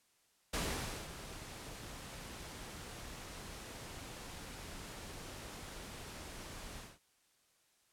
pink noise with ADSR envelope, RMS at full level -36 dBFS, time 0.53-6.99 s, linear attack 8 ms, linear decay 540 ms, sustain -12 dB, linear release 210 ms, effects white hiss -73 dBFS RMS until 7.92 s + low-pass 11000 Hz 12 dB/octave

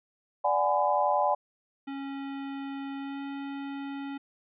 sine chord, G# half-diminished seventh, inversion second, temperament equal with one note detuned, 587.3 / 740 / 830.6 / 1007.4 Hz, D5 / F#5 / G#5 / B5, 0 / 0 / 0 / +34 cents, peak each -28 / -29 / -27 / -29 dBFS, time 0.44-1.35 s, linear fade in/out 10 ms
square tone with pitch glide, 275.3 to 277.9 Hz, C#4 to C#4, -12 to +4 cents, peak -35 dBFS, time 1.87-4.18 s, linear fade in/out 10 ms, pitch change +16 cents, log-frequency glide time 2.97-3.21 s
effects resampled to 8000 Hz

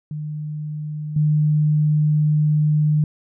sine tone with level steps, 151.4 Hz, D#3, 47 cents flat, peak -25 / -14 dBFS, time 0.11-3.04 s, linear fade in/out 2 ms, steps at 1.16 s, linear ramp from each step 5 ms, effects none

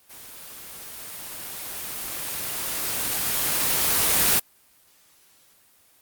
white noise with level ramp, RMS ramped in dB -43 to -18 dBFS, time 0.09-4.4 s, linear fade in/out 20 ms, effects white hiss -58 dBFS RMS until 6.01 s + Opus 24 kbps

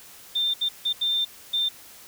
sine tone bursts at uneven times, 3592 Hz, A7, 35 cents sharp, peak -21 dBFS, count 5, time 0.35-0.54 / 0.61-0.69 / 0.85-0.93 / 1.01-1.25 / 1.53-1.69 s, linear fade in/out 10 ms, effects white hiss -47 dBFS RMS until 2.07 s

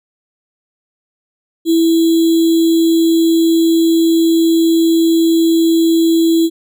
sine tone with sample-and-hold, 329.6 Hz, E4, in tune, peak -8 dBFS, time 1.65-6.5 s, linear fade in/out 50 ms, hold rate 3675 Hz, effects none

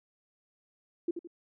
sine tone with echo, 342.4 Hz, F4, 34 cents flat, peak -26 dBFS, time 1.08-1.11 s, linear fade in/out 5 ms, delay 82 ms, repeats 2, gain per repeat -8 dB, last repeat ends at 1.274 s, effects none

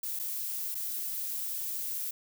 violet noise with dropouts, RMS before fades -35 dBFS, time 0.03-2.11 s, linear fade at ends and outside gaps 5 ms, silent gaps 0.192-0.196 / 0.746-0.751 s, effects none

